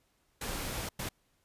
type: noise bursts at uneven times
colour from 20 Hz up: pink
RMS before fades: -37 dBFS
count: 2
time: 0.41-0.89 / 0.99-1.09 s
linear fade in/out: 5 ms
effects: pink hiss -73 dBFS RMS until 1.44 s + resampled to 32000 Hz